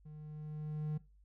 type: tone with level ramp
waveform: triangle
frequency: 152.2 Hz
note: D#3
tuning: 38 cents flat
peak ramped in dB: -46 to -31 dBFS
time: 0.05-0.98 s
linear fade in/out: 10 ms
effects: noise-tail reverb RT60 0.3 s tail -19 dB re dry + added 50 Hz sine -61 dBFS peak until 1.24 s